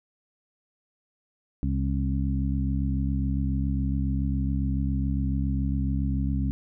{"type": "harmonic tone with a mistuned harmonic", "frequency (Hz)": 67.2, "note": "C2", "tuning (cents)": 47, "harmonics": [1, 2, 3, 4], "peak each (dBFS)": [-26, -29, -31, -32], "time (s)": [1.63, 6.51], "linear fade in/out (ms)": 0, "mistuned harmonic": 4, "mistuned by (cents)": 22, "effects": []}